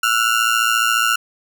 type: ring-modulated tone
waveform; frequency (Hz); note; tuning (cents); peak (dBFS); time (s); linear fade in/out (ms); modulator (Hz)
30% pulse; 1396.9; F6; 0; -9; 0.03-1.16; 5; 57.2
effects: none